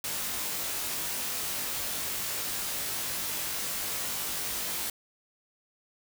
white noise with comb filter, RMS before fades -33 dBFS, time 0.04-4.9 s, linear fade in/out 2 ms, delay 20 ms, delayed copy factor +0.65, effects none

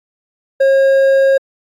sine tone with hard clipping, 541 Hz, C#5, 42 cents flat, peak -9 dBFS, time 0.6-1.38 s, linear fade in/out 10 ms, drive 5 dB, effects AAC 64 kbps

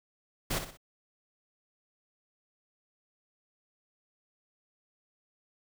pink noise with echo, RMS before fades -31 dBFS, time 0.5-0.59 s, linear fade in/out 10 ms, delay 61 ms, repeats 3, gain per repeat -8 dB, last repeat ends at 0.773 s, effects none

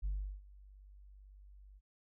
sine tone with ADSR envelope, 49 Hz, G1, in tune, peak -31 dBFS, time 0.02-1.81 s, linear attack 30 ms, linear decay 360 ms, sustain -23 dB, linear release 43 ms, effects tanh soft clip ceiling -31 dBFS

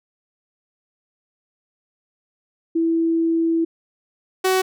sine / sawtooth tone pair in turn, 329.6 / 375.1 Hz, E4 / F#4, 0 / +24 cents, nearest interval major second, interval 224 cents, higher second, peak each -16 / -12 dBFS, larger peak second, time 2.75-3.65 / 4.44-4.62 s, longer first, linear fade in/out 10 ms, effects none

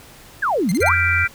sine exponential two-way sweep, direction down then up, 1776 to 160 to 1721 Hz, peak -16 dBFS, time 0.42-0.95 s, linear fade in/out 10 ms, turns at 0.71 s
10% pulse tone bursts, 2093 Hz, C7, in tune, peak -18 dBFS, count 4, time 0.69-0.887 s, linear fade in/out 0 ms, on 26 ms, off 31 ms
sine tone, 87.2 Hz, F2, 2 cents flat, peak -22 dBFS, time 0.8-1.25 s, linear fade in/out 10 ms
sine chord, G dominant seventh, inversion third, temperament equal, 1396.9 / 1568 / 1975.5 / 2349 Hz, F6 / G6 / B6 / D7, 0 / 0 / 0 / 0 cents, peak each -20 / -23 / -23 / -19 dBFS, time 0.81-1.28 s, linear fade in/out 20 ms
effects pink hiss -44 dBFS RMS until 1.34 s

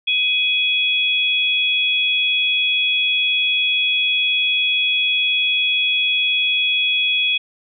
sine tone pair together, 2511 / 3352 Hz, D#7 / G#7, +15 / +15 cents, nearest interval perfect fourth, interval 500 cents, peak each -18 dBFS, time 0.07-7.38 s, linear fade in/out 10 ms, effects none

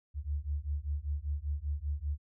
sine beating tone pair, 70.5 / 75.6 Hz, C#2 / D#2, +30 / -49 cents, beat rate 5.1 Hz, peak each -35 / -35 dBFS, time 0.14-2.18 s, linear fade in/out 50 ms, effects none

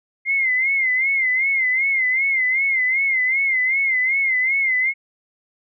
sine tone with vibrato, 2100 Hz, C7, 6 cents sharp, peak -16 dBFS, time 0.25-4.94 s, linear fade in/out 50 ms, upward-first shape sine, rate 2.6 Hz, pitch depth 86 cents each way, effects none

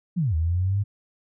sine linear two-way sweep, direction down then up, 190 to 77.5 to 103.6 Hz, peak -20 dBFS, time 0.16-0.84 s, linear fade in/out 20 ms, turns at 0.35 s, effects none

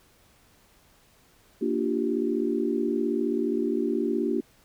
sine chord, G minor seventh, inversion first, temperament equal with one note detuned, 233.1 / 293.7 / 349.2 / 388.4 Hz, Bb3 / D4 / F4 / G4, 0 / 0 / 0 / -16 cents, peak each -29 / -29 / -29 / -29 dBFS, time 1.61-4.41 s, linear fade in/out 10 ms, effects pink hiss -60 dBFS RMS until 4.64 s

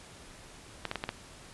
clicks, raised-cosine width 0.3 ms, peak -16 dBFS, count 5, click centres 0.853 / 0.914 / 0.957 / 1.039 / 1.091 s, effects pink hiss -51 dBFS RMS until 1.53 s + resampled to 24000 Hz

